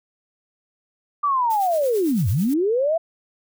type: linear two-way sweep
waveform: sine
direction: down then up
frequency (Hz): 1187 to 82.4 to 678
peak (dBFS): -17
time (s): 1.23-2.98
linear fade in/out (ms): 10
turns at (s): 2.29
type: noise with tremolo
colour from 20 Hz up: blue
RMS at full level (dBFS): -36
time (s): 1.5-2.54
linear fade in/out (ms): 5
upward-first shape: sine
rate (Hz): 9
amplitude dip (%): 60
effects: none